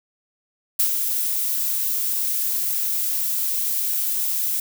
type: noise with ADSR envelope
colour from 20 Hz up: violet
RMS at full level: -17 dBFS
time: 0.79-4.6 s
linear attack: 8 ms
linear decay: 90 ms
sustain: -6 dB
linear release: 4 ms
effects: none